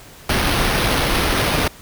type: noise with sample-and-hold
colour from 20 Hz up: pink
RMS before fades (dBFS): -18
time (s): 0.29-1.68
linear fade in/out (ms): 5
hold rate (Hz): 7350
effects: pink hiss -42 dBFS RMS until 1.81 s